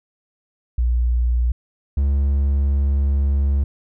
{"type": "tone pair in turn", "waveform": ["sine", "triangle"], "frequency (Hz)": [60.1, 69.68], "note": ["B1", "C#2"], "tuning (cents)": [-46, 10], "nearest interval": "minor third", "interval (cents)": 256, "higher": "second", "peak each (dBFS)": [-15, -13], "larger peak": "second", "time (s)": [[0.78, 1.52], [1.97, 3.64]], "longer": "second", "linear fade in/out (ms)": 5, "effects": []}